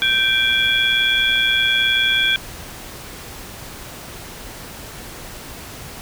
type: tone cluster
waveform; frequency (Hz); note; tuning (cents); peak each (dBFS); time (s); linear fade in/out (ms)
sine; 1561 / 2361 / 3286 / 3405; G6 / D7 / G#7 / G#7; -8 / +9 / -19 / +42; -20; 0.02-2.36; 0
effects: pink hiss -35 dBFS RMS until 6.01 s